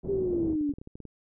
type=low-pass noise; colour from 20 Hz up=white; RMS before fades=-36 dBFS; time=0.03-0.55 s; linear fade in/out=20 ms; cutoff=400 Hz; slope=24 dB/octave
type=exponential sweep; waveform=sine; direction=down; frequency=403.3 to 281 Hz; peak=-25 dBFS; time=0.08-0.73 s; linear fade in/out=20 ms
type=clicks; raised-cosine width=3 ms; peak=-30 dBFS; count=12; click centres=0.469 / 0.516 / 0.554 / 0.611 / 0.693 / 0.737 / 0.785 / 0.815 / 0.874 / 0.955 / 1.003 / 1.053 s
effects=none